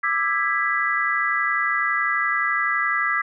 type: chord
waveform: sine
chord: E dominant seventh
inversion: third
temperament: just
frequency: 1186.7 / 1318.5 / 1648.1 / 1977.8 Hz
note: D6 / E6 / G#6 / B6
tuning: +18 / 0 / -14 / +2 cents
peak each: -26 / -26 / -25 / -23 dBFS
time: 0.03-3.22 s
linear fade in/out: 10 ms
effects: none